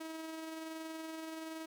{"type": "tone with amplitude modulation", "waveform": "sawtooth", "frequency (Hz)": 320.6, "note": "E4", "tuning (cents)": -48, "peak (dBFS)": -37, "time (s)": [0, 1.66], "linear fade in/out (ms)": 10, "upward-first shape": "sine", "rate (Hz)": 21.2, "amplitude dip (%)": 30, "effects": []}